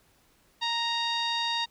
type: tone with low-pass filter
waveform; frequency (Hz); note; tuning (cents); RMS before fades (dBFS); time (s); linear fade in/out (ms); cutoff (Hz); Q
sawtooth; 932; A#5; -1; -29; 0.61-1.66; 20; 4100; 8.2
effects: pink hiss -64 dBFS RMS until 1.7 s